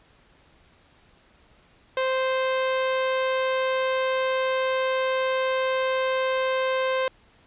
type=tone; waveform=sawtooth; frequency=522 Hz; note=C5; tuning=4 cents flat; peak=-18 dBFS; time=1.97-7.08 s; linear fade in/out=2 ms; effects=pink hiss -58 dBFS RMS until 7.46 s + resampled to 8000 Hz